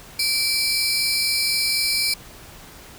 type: tone cluster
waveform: sawtooth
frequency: 2333 / 4141 / 4481 / 4710 / 5100 Hz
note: D7 / C8 / C#8 / D8 / D#8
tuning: -12 / -19 / +18 / +4 / +42 cents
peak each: -21 / -25 / -28 / -25 / -21 dBFS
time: 0.19-2.14 s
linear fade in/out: 5 ms
effects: pink hiss -43 dBFS RMS until 2.98 s